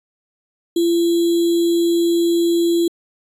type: tone with sample-and-hold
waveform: sine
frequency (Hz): 340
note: F4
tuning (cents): -46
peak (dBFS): -13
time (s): 0.76-2.88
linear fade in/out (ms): 5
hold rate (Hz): 3675
effects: resampled to 32000 Hz